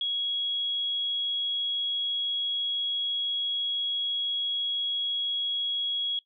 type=tone; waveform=sine; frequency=3322 Hz; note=G#7; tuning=in tune; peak=-26 dBFS; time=0.01-6.19 s; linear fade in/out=2 ms; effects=noise-tail reverb RT60 0.1 s tail -20 dB re dry